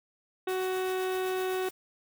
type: harmonic tone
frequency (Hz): 373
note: F#4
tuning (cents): +14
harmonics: 1 / 2 / 3 / 4 / 5 / 6 / 7 / 8 / 9 / 10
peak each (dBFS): -29 / -37 / -42 / -42 / -46 / -52 / -46 / -52 / -53 / -48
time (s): 0.47-1.69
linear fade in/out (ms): 5
type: noise with tremolo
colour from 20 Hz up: white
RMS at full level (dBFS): -44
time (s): 0.48-1.71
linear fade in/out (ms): 10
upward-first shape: triangle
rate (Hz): 7.8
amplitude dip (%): 45
effects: none